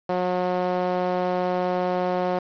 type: tone with band-pass filter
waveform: sawtooth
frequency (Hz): 181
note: F#3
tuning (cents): -38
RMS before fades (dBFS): -24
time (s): 0.09-2.39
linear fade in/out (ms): 5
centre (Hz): 640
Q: 1.7
effects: resampled to 11025 Hz + 7-bit